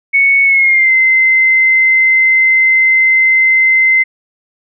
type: tone with pitch glide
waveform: sine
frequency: 2216 to 2068 Hz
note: C#7 to C7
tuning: -1 to -21 cents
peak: -6 dBFS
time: 0.13-4.04 s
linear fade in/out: 20 ms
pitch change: -120 cents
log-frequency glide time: 0.44-0.92 s
effects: none